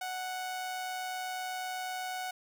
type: tone with amplitude modulation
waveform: sawtooth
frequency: 740 Hz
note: F#5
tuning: in tune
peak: -30 dBFS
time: 0.01-2.31 s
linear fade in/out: 5 ms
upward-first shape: sine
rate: 128 Hz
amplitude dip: 30%
effects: none